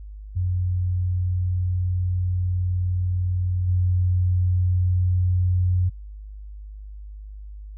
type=tone with level steps; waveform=sine; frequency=90.7 Hz; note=F#2; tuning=34 cents flat; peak=-20 / -17 dBFS; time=0.35-5.9 s; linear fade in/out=20 ms; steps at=3.67 s; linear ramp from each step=20 ms; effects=added 51 Hz sine -35 dBFS peak until 7.77 s